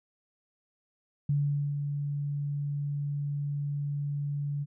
sine tone with ADSR envelope, 143.9 Hz, D3, 35 cents flat, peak -23 dBFS, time 1.29-4.66 s, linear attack 5 ms, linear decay 450 ms, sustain -6 dB, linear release 38 ms, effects none

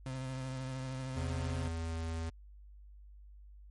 35% pulse tone with vibrato, 130.81 Hz, C3, in tune, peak -36 dBFS, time 0.06-1.68 s, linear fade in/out 2 ms, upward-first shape triangle, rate 13 Hz, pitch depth 33 cents each way
square tone with pitch glide, 82.41 to 81.84 Hz, E2 to E2, 0 to -12 cents, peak -36 dBFS, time 1.16-2.3 s, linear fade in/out 10 ms, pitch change -12 cents, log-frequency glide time 1.69-2.04 s
effects added 50 Hz sine -51 dBFS peak until 3.7 s + MP3 48 kbps

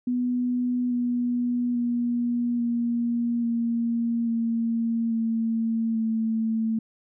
sine tone with pitch steps, 246.9 / 243.4 / 239.9 / 236.4 / 233 / 229.7 / 226.4 / 223.2 Hz, B3 / B3 / A#3 / A#3 / A#3 / A#3 / A3 / A3, 0 / -25 / +50 / +24 / -1 / -25 / +50 / +25 cents, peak -22 dBFS, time 0.07-6.79 s, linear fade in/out 5 ms, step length 840 ms, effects none

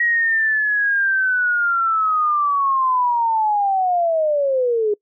sine linear sweep, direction down, 1907 to 408 Hz, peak -15 dBFS, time 0-4.94 s, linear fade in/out 5 ms, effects noise-tail reverb RT60 0.1 s tail -25 dB re dry

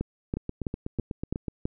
two click trains, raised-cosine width 3 ms, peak -18 / -15 dBFS, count 10 / 6, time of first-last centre 0.37-1.482 / 0.01-1.655 s, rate 8.09 / 3.04 Hz, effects none

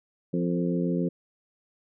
harmonic tone with a mistuned harmonic, 87.31 Hz, F2, in tune, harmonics 2 / 3 / 4 / 5 / 6, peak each -26 / -30 / -32 / -34 / -36 dBFS, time 0.33-1.09 s, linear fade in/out 10 ms, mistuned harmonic 5, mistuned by +24 cents, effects none

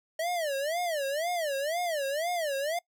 square tone with vibrato, 622.3 Hz, D#5, in tune, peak -29 dBFS, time 0.19-2.79 s, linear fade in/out 5 ms, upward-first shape sine, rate 2 Hz, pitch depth 240 cents each way, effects noise-tail reverb RT60 0.1 s tail -22 dB re dry

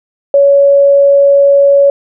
sine tone, 561 Hz, C#5, 21 cents sharp, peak -3 dBFS, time 0.34-1.9 s, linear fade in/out 2 ms, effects none

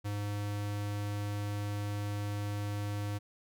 square tone, 102.8 Hz, G#2, 17 cents flat, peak -34 dBFS, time 0.04-3.19 s, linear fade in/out 20 ms, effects none

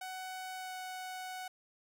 sawtooth tone with pitch glide, 747 to 742.3 Hz, F#5 to F#5, +16 to +5 cents, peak -37 dBFS, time 0.01-1.48 s, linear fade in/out 5 ms, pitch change -11 cents, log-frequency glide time 0.56-0.74 s, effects none

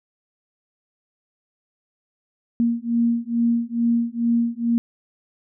sine beating tone pair, 233.1 / 235.4 Hz, A#3 / A#3, 0 / +17 cents, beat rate 2.3 Hz, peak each -21 dBFS, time 2.6-4.78 s, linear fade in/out 0 ms, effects none

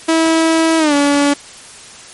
sawtooth tone with pitch glide, 324.7 to 286 Hz, E4 to D4, -26 to -46 cents, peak -6 dBFS, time 0.08-1.34 s, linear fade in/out 10 ms, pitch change -220 cents, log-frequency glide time 0.78-0.94 s, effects white hiss -36 dBFS RMS until 2.13 s + MP3 48 kbps

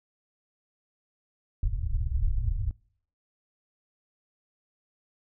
pink low-pass noise, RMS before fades -27 dBFS, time 1.63-2.71 s, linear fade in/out 2 ms, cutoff 110 Hz, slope 48 dB/octave, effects noise-tail reverb RT60 0.6 s tail -25 dB re dry

